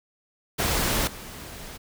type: noise with level steps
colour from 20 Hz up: pink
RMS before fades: -24 / -40 dBFS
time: 0.58-1.78 s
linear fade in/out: 20 ms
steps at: 1.07 s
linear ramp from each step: 5 ms
effects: none